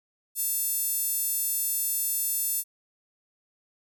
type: tone with high-pass filter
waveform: 5% pulse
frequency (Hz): 880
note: A5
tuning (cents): 0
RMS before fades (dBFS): -28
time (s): 0.35-2.64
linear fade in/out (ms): 50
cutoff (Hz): 12000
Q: 1.1
effects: none